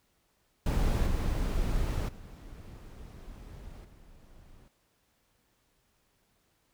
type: noise with level steps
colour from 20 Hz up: brown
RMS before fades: -27 / -30 / -46 / -54 dBFS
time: 0.66-4.68 s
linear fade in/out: 2 ms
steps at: 1.06 / 2.08 / 3.84 s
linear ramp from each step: 10 ms
effects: pink hiss -72 dBFS RMS until 6.73 s